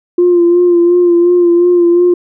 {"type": "tone with vibrato", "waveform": "sine", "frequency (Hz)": 349.2, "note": "F4", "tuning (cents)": 0, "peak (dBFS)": -4, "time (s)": [0.18, 2.14], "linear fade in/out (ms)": 5, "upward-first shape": "sine", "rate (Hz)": 2.8, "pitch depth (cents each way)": 32, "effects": ["tanh soft clip ceiling -1 dBFS"]}